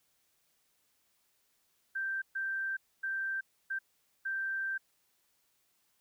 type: tone bursts at uneven times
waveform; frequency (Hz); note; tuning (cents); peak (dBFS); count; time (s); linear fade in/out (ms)
sine; 1568; G6; 0; -32; 5; 1.95-2.22 / 2.35-2.77 / 3.03-3.41 / 3.7-3.79 / 4.25-4.78; 10
effects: white hiss -74 dBFS RMS until 6 s